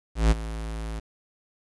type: tone with ADSR envelope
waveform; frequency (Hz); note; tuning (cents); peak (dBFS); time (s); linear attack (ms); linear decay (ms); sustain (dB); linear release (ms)
square; 54.9; A1; -3; -15; 0.15-1; 160; 25; -15; 14
effects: resampled to 22050 Hz + 8-bit